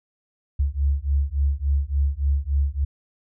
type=beating tone pair; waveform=sine; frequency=68.6 / 72.1 Hz; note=C#2 / D2; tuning=-17 / -31 cents; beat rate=3.5 Hz; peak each=-22 / -22 dBFS; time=0.59-2.85 s; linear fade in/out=10 ms; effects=none